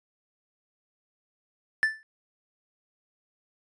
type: tone with exponential decay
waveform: triangle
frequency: 1760 Hz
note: A6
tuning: in tune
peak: -15 dBFS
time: 1.83-2.03 s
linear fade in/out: 0 ms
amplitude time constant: 42 ms
effects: resampled to 22050 Hz